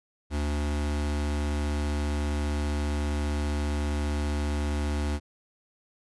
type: tone pair together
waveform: square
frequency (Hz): 73.75 / 290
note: D2 / D4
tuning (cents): +8 / -22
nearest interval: 2 octaves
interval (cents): 2370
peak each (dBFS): -27 / -37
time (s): 0.3-5.2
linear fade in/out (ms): 50
effects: resampled to 24000 Hz